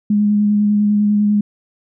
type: tone with vibrato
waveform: sine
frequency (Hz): 207.7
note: G#3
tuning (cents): 0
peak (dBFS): -11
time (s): 0.1-1.41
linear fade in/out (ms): 5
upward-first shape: square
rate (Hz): 10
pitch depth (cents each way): 12
effects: none